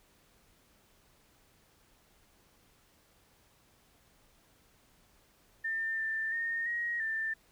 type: tone with pitch steps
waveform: sine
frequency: 1798 / 1782 / 1837 / 1888 / 1783 Hz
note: A6 / A6 / A#6 / A#6 / A6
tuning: +37 / +22 / -26 / +22 / +22 cents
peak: -31 dBFS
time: 5.64-7.34 s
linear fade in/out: 10 ms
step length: 340 ms
effects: pink hiss -66 dBFS RMS until 7.51 s